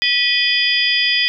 sine tone cluster, 1951 / 2487 / 3128 / 3421 / 4897 Hz, B6 / D#7 / G7 / A7 / D#8, -22 / -1 / -4 / -49 / -28 cents, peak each -20 dBFS, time 0.02-1.28 s, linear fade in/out 0 ms, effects none

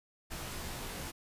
pink noise with comb filter, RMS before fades -41 dBFS, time 0.3-1.12 s, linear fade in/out 20 ms, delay 19 ms, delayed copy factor -0.95, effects resampled to 32000 Hz

